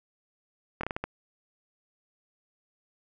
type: slowing click train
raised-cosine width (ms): 0.5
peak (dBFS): -16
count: 6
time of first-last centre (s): 0.81-1.04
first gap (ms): 24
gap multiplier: 1.33
effects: none